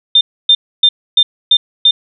sine tone bursts, 3600 Hz, A7, 39 cents sharp, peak -4 dBFS, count 6, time 0.15-1.91 s, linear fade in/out 5 ms, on 60 ms, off 280 ms, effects none

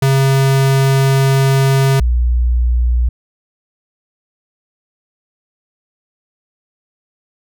square / sine tone pair in turn, 135.3 / 60.27 Hz, C#3 / B1, -42 / -42 cents, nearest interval octave + major second, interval 1400 cents, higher first, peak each -10 / -10 dBFS, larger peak neither, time 0.02-2 / 2-3.09 s, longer first, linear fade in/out 5 ms, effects none

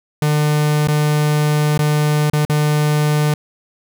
45% pulse tone with dropouts, 150 Hz, D3, 37 cents sharp, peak -13 dBFS, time 0.22-3.34 s, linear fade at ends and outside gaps 2 ms, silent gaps 0.874-0.884 / 1.777-1.791 / 2.3-2.333 / 2.451-2.497 s, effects none

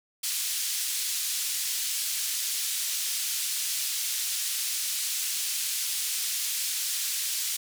white band-pass noise, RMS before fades -30 dBFS, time 0.23-7.57 s, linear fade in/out 10 ms, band 3100 to 11000 Hz, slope 12 dB/octave, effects none

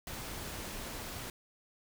pink noise, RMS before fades -42 dBFS, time 0.07-1.3 s, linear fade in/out 2 ms, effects none

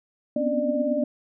sine tone cluster, 244 / 253.1 / 270.8 / 288.7 / 597 Hz, B3 / B3 / C#4 / D4 / D5, -21 / +43 / -40 / -30 / +28 cents, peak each -29 / -30 / -30 / -31 / -24 dBFS, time 0.36-1.04 s, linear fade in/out 5 ms, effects none

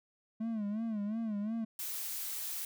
triangle tone with vibrato, 215.7 Hz, A3, 34 cents flat, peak -31 dBFS, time 0.4-1.65 s, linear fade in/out 10 ms, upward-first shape sine, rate 2.8 Hz, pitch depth 110 cents each way
blue noise, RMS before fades -39 dBFS, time 1.79-2.65 s, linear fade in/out 2 ms
effects none

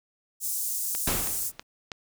pink high-pass noise, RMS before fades -30 dBFS, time 0.4-1.52 s, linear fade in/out 50 ms, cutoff 7200 Hz, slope 24 dB/octave
click train, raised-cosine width 0.2 ms, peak -17 dBFS, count 4, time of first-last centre 0.95-1.918 s, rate 3.1 Hz
pink noise with exponential decay, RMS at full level -25 dBFS, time 1.07-1.63 s, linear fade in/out 5 ms, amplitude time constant 120 ms
effects none

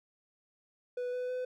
triangle tone with pitch steps, 493.9 / 499.1 / 504.3 Hz, B4 / B4 / B4, 0 / +18 / +36 cents, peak -31 dBFS, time 0.97-1.45 s, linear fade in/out 5 ms, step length 160 ms, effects none

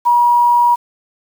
sine tone with quantisation, 960 Hz, B5, 49 cents flat, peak -8 dBFS, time 0.05-0.76 s, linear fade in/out 20 ms, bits 6, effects none

